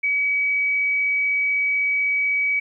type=tone; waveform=sine; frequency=2274 Hz; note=C#7; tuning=44 cents sharp; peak=-18 dBFS; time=0.03-2.6 s; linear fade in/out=10 ms; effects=10-bit